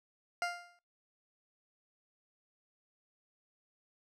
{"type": "tone with exponential decay", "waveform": "20% pulse", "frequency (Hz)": 700, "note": "F5", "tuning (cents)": 4, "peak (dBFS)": -25, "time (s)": [0.42, 0.79], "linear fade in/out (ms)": 1, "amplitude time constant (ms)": 80, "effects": ["noise-tail reverb RT60 0.2 s tail -20 dB re dry", "low-pass 7000 Hz 12 dB/octave"]}